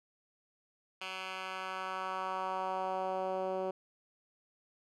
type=tone with band-pass filter sweep; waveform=10% pulse; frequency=188 Hz; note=F#3; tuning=28 cents sharp; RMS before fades=-37 dBFS; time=1.01-3.71 s; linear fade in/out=5 ms; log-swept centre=2500 to 470 Hz; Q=1.7; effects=none